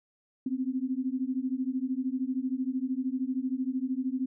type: beating tone pair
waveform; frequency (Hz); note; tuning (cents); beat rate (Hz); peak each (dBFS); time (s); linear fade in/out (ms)
sine; 253 / 266; B3 / C4; +42 / +29; 13; -31; 0.46-4.26; 5
effects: none